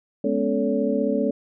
sine tone cluster, 209.2 / 245.3 / 280.2 / 439.6 / 565 Hz, G#3 / B3 / C#4 / A4 / C#5, +13 / -12 / +19 / -2 / +33 cents, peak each -26 dBFS, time 0.24-1.31 s, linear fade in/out 5 ms, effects none

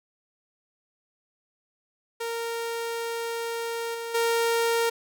sawtooth tone with level steps, 463 Hz, A#4, 12 cents flat, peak -25 / -28 / -18 dBFS, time 2.2-4.9 s, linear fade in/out 10 ms, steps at 3.94 / 4.14 s, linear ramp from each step 10 ms, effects none

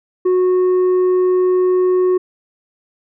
sine tone with tanh clipping, 366.6 Hz, F#4, 16 cents flat, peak -12 dBFS, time 0.25-2.18 s, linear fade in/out 10 ms, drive 4 dB, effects none

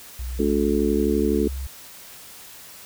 sine tone with pitch glide, 61.74 to 66.55 Hz, B1 to C2, 0 to +30 cents, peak -27 dBFS, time 0.19-1.67 s, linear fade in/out 5 ms, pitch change +130 cents, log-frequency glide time 0.93-1.05 s
harmonic tone, 72.1 Hz, D2, 31 cents flat, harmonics 3 / 4 / 5 / 6, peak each -24 / -24 / -24 / -24 dBFS, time 0.39-1.48 s, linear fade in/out 5 ms
effects white hiss -43 dBFS RMS until 2.85 s

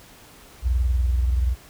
sine tone pair together, 61.45 / 82.41 Hz, B1 / E2, -8 / 0 cents, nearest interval perfect fourth, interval 508 cents, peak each -18 / -29 dBFS, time 0.62-1.56 s, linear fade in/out 50 ms, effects pink hiss -48 dBFS RMS until 1.69 s

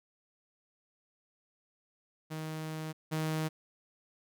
sawtooth tone pair in turn, 157.2 / 157.2 Hz, D#3 / D#3, +18 / +18 cents, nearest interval unison, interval 0 cents, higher neither, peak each -33 / -27 dBFS, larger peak second, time 2.3-2.93 / 3.11-3.49 s, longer first, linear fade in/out 20 ms, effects none

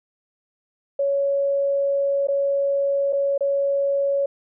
sine tone with dropouts, 558 Hz, C#5, 11 cents sharp, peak -18 dBFS, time 0.99-4.26 s, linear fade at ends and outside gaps 5 ms, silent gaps 2.272-2.284 / 3.126-3.13 / 3.379-3.407 s, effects none

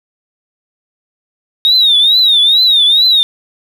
triangle tone with vibrato, 3729 Hz, A#7, in tune, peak -3 dBFS, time 1.65-3.23 s, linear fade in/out 0 ms, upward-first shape triangle, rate 2.3 Hz, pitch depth 160 cents each way, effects tanh soft clip ceiling -3 dBFS + 7-bit

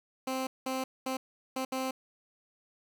15% pulse tone bursts at uneven times, 261.6 Hz, C4, in tune, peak -25 dBFS, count 5, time 0.27-0.47 / 0.66-0.84 / 1.06-1.17 / 1.56-1.65 / 1.72-1.91 s, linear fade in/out 5 ms, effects none

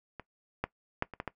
clicks, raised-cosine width 0.5 ms, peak -26 / -15 / -13 / -27 / -20 / -19 dBFS, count 6, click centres 0.197 / 0.64 / 1.024 / 1.137 / 1.201 / 1.277 s, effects noise-tail reverb RT60 0.1 s tail -19 dB re dry

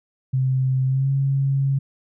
sine tone with pitch glide, 130.81 to 136.92 Hz, C3 to C#3, 0 to -21 cents, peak -17 dBFS, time 0.33-1.79 s, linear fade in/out 10 ms, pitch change +79 cents, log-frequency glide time 0.86-1.1 s, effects none

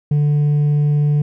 triangle tone with hard clipping, 147.3 Hz, D3, 6 cents sharp, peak -11 dBFS, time 0.11-1.22 s, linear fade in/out 5 ms, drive 1 dB, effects none

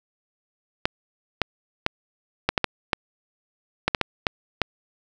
clicks, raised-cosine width 0.3 ms, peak -3 dBFS, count 12, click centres 0.855 / 1.417 / 1.864 / 2.49 / 2.578 / 2.643 / 2.932 / 3.88 / 3.948 / 4.013 / 4.268 / 4.617 s, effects none

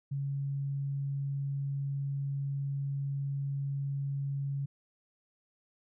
sine tone, 139.2 Hz, C#3, 8 cents sharp, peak -31 dBFS, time 0.11-4.66 s, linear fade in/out 10 ms, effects none

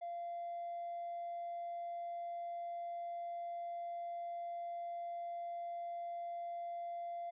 triangle tone, 690 Hz, F5, 21 cents flat, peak -37 dBFS, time 0.01-7.31 s, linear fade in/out 20 ms, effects tanh soft clip ceiling -37 dBFS + resampled to 8000 Hz

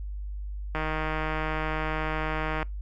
click train, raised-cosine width 0.5 ms, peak -15 dBFS, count 294, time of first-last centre 0.75-2.628 s, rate 156 Hz, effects noise-tail reverb RT60 0.2 s tail -25 dB re dry + added 50 Hz sine -32 dBFS peak until 2.81 s

